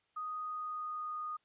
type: tone with pitch glide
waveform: sine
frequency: 1244.5 to 1233.1 Hz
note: D#6 to D#6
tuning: 0 to -16 cents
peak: -37 dBFS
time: 0.16-1.37 s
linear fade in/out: 10 ms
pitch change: -16 cents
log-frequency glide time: 0.38-1.19 s
effects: white hiss -75 dBFS RMS until 1.44 s + resampled to 8000 Hz

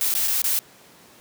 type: noise with dropouts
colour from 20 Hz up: blue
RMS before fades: -22 dBFS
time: 0.01-0.59 s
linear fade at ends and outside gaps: 0 ms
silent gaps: 0.14-0.151 / 0.275-0.281 / 0.418-0.442 s
effects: pink hiss -50 dBFS RMS until 1.2 s + high-pass 150 Hz 12 dB/octave

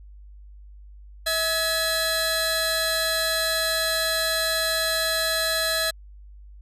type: tone cluster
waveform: sawtooth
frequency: 645 / 1687 / 4058 Hz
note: E5 / G#6 / B7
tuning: -38 / +27 / +46 cents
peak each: -23 dBFS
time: 1.26-5.91 s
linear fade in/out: 10 ms
effects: added 50 Hz sine -42 dBFS peak until 6.61 s + resampled to 32000 Hz

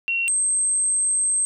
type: tone pair in turn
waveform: sine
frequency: 2736 / 8337 Hz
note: F7 / C9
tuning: -36 / -7 cents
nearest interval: octave + perfect fifth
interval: 1929 cents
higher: second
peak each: -20 / -18 dBFS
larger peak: second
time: 0.08-0.28 / 0.28-1.45 s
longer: second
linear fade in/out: 0 ms
effects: none

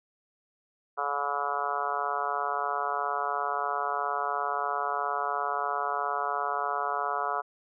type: harmonic tone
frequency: 143 Hz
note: D3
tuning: 46 cents flat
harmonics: 3 / 4 / 5 / 6 / 7 / 8 / 9 / 10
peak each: -39 / -40 / -33 / -39 / -34 / -35 / -33 / -39 dBFS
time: 0.97-7.42 s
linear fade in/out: 20 ms
effects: none

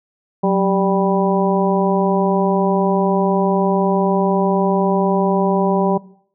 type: harmonic tone with a mistuned harmonic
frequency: 196 Hz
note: G3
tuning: in tune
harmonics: 1 / 2 / 3 / 4 / 5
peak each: -16 / -19 / -21 / -22 / -23 dBFS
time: 0.43-5.98 s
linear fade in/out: 10 ms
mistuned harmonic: 1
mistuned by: -93 cents
effects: noise-tail reverb RT60 0.6 s tail -20 dB re dry

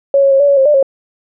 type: tone with pitch steps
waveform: sine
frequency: 555 / 550 / 542 / 572 / 561 / 535 / 594 / 543 Hz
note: C#5 / C#5 / C#5 / D5 / C#5 / C5 / D5 / C#5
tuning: +2 / -14 / -39 / -46 / +21 / +38 / +20 / -36 cents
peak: -6 dBFS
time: 0.14-0.828 s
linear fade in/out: 2 ms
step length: 86 ms
effects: none

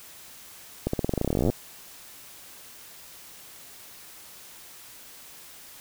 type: accelerating click train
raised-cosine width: 2 ms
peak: -11 dBFS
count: 24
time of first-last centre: 0.87-1.5 s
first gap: 64 ms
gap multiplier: 0.91
effects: white hiss -47 dBFS RMS until 5.8 s

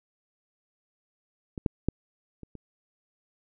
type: clicks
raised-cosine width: 3 ms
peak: -22 / -11 / -11 / -29 / -29 dBFS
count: 5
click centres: 1.578 / 1.662 / 1.886 / 2.433 / 2.553 s
effects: none

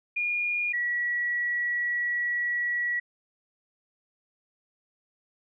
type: tone pair in turn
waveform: sine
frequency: 2429 / 1931.7 Hz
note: D#7 / B6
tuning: -42 / -39 cents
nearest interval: major third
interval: 397 cents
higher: first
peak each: -25 dBFS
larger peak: neither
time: 0.16-0.73 / 0.73-3 s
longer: second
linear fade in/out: 10 ms
effects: none

